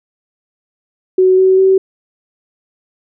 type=tone with pitch steps; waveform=sine; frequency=372.9 / 377.2 / 381.6 Hz; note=F#4 / F#4 / G4; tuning=+14 / +33 / -47 cents; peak=-6 dBFS; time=1.18-1.78 s; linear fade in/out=5 ms; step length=200 ms; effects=none